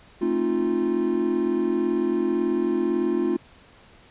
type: chord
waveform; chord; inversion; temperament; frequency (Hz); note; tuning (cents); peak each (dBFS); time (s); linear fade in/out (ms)
triangle; F dominant seventh; first; equal with one note detuned; 220 / 267.6 / 311.1 / 349.2; A3 / C4 / Eb4 / F4; 0 / +39 / 0 / 0; -27 / -26 / -26 / -21; 0.21-3.37; 10
effects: pink hiss -52 dBFS RMS until 4.1 s + resampled to 8000 Hz